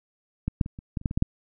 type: clicks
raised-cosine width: 5 ms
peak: -13 / -7 / -23 / -26 / -15 / -30 / -12 / -19 / -12 / -7 dBFS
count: 10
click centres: 0.48 / 0.612 / 0.661 / 0.789 / 0.972 / 1.014 / 1.058 / 1.111 / 1.175 / 1.224 s
effects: none